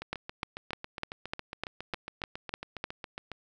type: two click trains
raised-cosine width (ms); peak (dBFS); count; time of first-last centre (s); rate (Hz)
0.3; -22 / -16; 25 / 10; 0.02-3.317 / 0.13-2.841; 7.28 / 3.32
effects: none